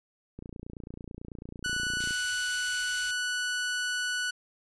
click train, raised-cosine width 3 ms, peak -28 dBFS, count 51, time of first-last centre 0.39-2.108 s, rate 29.1 Hz
sawtooth tone, 1480 Hz, F#6, in tune, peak -25 dBFS, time 1.64-4.31 s, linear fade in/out 10 ms
white band-stop noise, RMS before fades -39 dBFS, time 2-3.11 s, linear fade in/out 2 ms, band 110 to 2000 Hz, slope 48 dB/octave
effects resampled to 22050 Hz

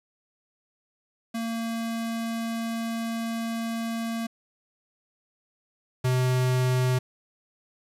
square tone pair in turn, 228.5 / 127.36 Hz, A#3 / C3, -34 / -46 cents, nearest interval minor seventh, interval 1012 cents, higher first, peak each -28 / -22 dBFS, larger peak second, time 1.34-4.27 / 6.04-6.99 s, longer first, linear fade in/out 10 ms, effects resampled to 32000 Hz + 8-bit

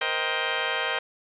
10% pulse chord, C minor seventh, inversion third, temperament just, 470.9 / 523.3 / 627.9 / 784.9 Hz, Bb4 / C5 / Eb5 / G5, +18 / 0 / +16 / +2 cents, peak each -23 dBFS, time 0.01-0.99 s, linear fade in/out 5 ms, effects resampled to 8000 Hz + 8-bit

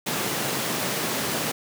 pink high-pass noise, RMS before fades -27 dBFS, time 0.06-1.52 s, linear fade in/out 10 ms, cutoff 140 Hz, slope 24 dB/octave, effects none

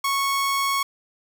sawtooth tone, 1104 Hz, C#6, 7 cents flat, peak -17 dBFS, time 0.04-0.83 s, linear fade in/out 5 ms, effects none

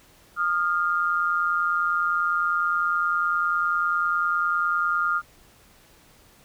sine tone pair together, 1230.1 / 1400 Hz, D#6 / F6, -20 / +4 cents, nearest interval major second, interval 224 cents, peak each -24 / -23 dBFS, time 0.36-5.22 s, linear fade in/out 50 ms, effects pink hiss -55 dBFS RMS until 6.44 s

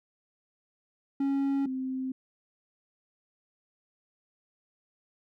triangle / sine tone pair in turn, 275.7 / 260.9 Hz, C#4 / C4, -9 / -5 cents, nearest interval minor second, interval 96 cents, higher first, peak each -23 / -30 dBFS, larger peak first, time 1.2-1.66 / 1.66-2.12 s, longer neither, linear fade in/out 5 ms, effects none

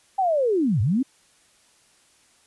sine linear two-way sweep, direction down then up, 796 to 91.6 to 280.9 Hz, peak -18 dBFS, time 0.18-1.03 s, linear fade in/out 10 ms, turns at 0.81 s, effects white hiss -59 dBFS RMS until 2.46 s + resampled to 24000 Hz

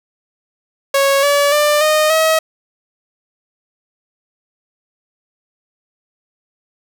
sawtooth tone with pitch steps, 552 / 572.5 / 593.7 / 615.7 / 638.5 Hz, C#5 / D5 / D5 / D#5 / D#5, -7 / -44 / +19 / -18 / +45 cents, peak -7 dBFS, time 0.94-2.39 s, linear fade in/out 5 ms, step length 290 ms, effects none

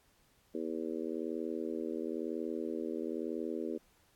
harmonic tone, 81 Hz, E2, 30 cents flat, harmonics 3 / 4 / 5 / 6 / 7, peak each -41 / -39 / -40 / -43 / -48 dBFS, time 0.54-3.78 s, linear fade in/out 10 ms, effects pink hiss -69 dBFS RMS until 4.15 s + AAC 64 kbps

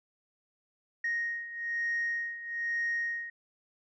sine beating tone pair, 1867 / 1868.1 Hz, A#6 / A#6, +2 / +3 cents, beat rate 1.1 Hz, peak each -35 / -31 dBFS, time 1.04-3.3 s, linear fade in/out 5 ms, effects tanh soft clip ceiling -25 dBFS

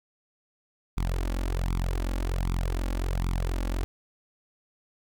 sawtooth tone with flanger, 44.2 Hz, F1, 22 cents sharp, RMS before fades -28 dBFS, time 0.97-3.84 s, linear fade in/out 0 ms, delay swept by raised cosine 0.84 to 3.64 ms, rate 1.3 Hz, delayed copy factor +1, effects none

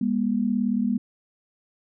sine tone pair together, 203.1 / 241 Hz, G#3 / B3, -38 / -42 cents, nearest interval minor third, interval 296 cents, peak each -24 / -23 dBFS, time 0.01-0.98 s, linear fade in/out 5 ms, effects none

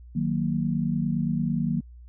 sine chord, D# minor, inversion none, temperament equal, 155.56 / 185 / 233.1 Hz, D#3 / F#3 / A#3, 0 / 0 / 0 cents, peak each -27 / -28 / -27 dBFS, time 0.15-1.81 s, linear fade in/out 10 ms, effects added 60 Hz sine -43 dBFS peak until 2.08 s

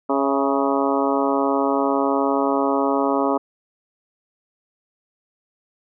harmonic tone with a mistuned harmonic, 138.59 Hz, C#3, in tune, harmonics 2 / 3 / 4 / 5 / 6 / 7 / 8 / 9, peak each -22 / -24 / -25 / -26 / -27 / -27 / -28 / -29 dBFS, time 0.09-3.38 s, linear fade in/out 10 ms, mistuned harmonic 5, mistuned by -49 cents, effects none

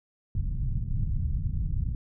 pink low-pass noise, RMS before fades -28 dBFS, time 0.35-1.95 s, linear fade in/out 2 ms, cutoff 140 Hz, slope 24 dB/octave, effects none

